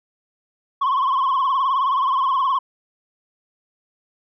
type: tone with vibrato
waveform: sine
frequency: 1064 Hz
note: C6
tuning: 29 cents sharp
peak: -14 dBFS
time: 0.81-2.59 s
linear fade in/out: 10 ms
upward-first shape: triangle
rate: 19 Hz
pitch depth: 120 cents each way
effects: tanh soft clip ceiling -15 dBFS